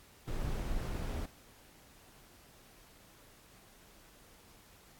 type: noise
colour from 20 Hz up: brown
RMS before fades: -36 dBFS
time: 0.27-1.26 s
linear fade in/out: 10 ms
effects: pink hiss -60 dBFS RMS until 4.99 s + AAC 64 kbps